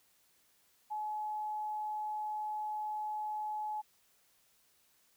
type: tone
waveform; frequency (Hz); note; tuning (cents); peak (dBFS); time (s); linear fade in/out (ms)
sine; 851; G#5; +42; -35; 0.9-3.82; 20
effects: white hiss -70 dBFS RMS until 5.16 s